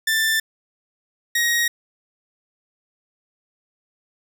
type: tone pair in turn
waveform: sawtooth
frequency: 1774 / 1884.4 Hz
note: A6 / A#6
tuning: +14 / +18 cents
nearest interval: minor second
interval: 104 cents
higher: second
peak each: -14 dBFS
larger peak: neither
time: 0.07-0.4 / 1.35-1.68 s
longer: neither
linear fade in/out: 5 ms
effects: none